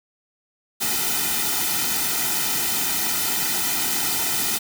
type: noise with comb filter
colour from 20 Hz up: white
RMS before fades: -23 dBFS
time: 0.8-4.59 s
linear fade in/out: 20 ms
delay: 1.8 ms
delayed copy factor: -0.95
effects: none